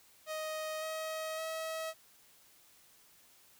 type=tone with pitch steps; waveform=sawtooth; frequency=625 / 633.4 / 641.8 Hz; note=D#5 / D#5 / E5; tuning=+8 / +31 / -46 cents; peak=-33 dBFS; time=0.26-1.94 s; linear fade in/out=50 ms; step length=560 ms; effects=white hiss -63 dBFS RMS until 3.59 s